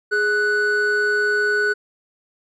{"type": "tone pair together", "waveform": "triangle", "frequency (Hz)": [416.7, 1485], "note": ["G#4", "F#6"], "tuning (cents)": [6, 6], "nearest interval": "octave + minor seventh", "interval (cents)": 2200, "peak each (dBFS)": [-20, -16], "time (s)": [0.11, 1.74], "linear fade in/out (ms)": 20, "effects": ["resampled to 22050 Hz"]}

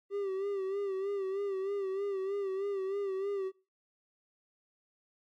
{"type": "tone with vibrato", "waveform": "triangle", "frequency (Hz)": 392, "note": "G4", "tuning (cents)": 0, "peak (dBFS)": -30, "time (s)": [0.1, 3.52], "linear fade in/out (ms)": 50, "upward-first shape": "sine", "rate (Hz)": 3.2, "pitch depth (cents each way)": 59, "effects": ["noise-tail reverb RT60 0.3 s tail -21 dB re dry", "AAC 64 kbps"]}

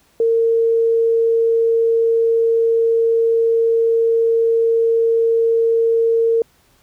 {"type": "tone", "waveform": "sine", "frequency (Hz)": 457.3, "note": "A#4", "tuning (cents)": -33, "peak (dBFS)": -12, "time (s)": [0.2, 6.42], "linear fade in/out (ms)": 2, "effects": ["pink hiss -56 dBFS RMS until 6.82 s"]}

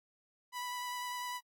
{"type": "tone with vibrato", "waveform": "sawtooth", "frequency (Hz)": 987, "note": "B5", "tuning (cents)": -1, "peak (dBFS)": -34, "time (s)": [0.52, 1.41], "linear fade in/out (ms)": 50, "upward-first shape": "sine", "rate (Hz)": 10, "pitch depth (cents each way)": 13, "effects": ["AAC 64 kbps"]}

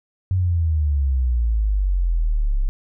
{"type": "exponential sweep", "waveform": "sine", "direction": "down", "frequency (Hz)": [95.1, 32.7], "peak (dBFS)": -16, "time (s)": [0.31, 2.69], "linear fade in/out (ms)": 0, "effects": []}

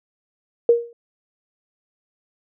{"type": "tone with exponential decay", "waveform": "sine", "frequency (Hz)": 470.5, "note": "A#4", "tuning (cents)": 16, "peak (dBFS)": -7, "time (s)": [0.69, 0.93], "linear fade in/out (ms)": 2, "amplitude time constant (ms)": 52, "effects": []}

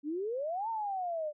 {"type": "exponential two-way sweep", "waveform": "sine", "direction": "up then down", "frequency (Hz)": [280, 923, 586], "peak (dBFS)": -32, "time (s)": [0.03, 1.33], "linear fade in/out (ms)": 50, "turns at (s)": 0.69, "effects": []}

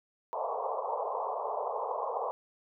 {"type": "band-pass noise", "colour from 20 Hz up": "white", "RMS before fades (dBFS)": -34, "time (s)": [0.33, 2.31], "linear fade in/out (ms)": 0, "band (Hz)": [430, 1100], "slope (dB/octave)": 96, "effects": []}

